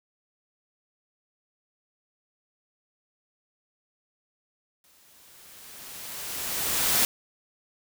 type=noise with exponential growth; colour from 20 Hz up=white; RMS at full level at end=-21 dBFS; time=4.84-7.05 s; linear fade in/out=1 ms; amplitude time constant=480 ms; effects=none